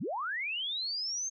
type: linear sweep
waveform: sine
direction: up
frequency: 102.2 to 6440 Hz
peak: -32 dBFS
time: 0-1.3 s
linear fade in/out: 20 ms
effects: none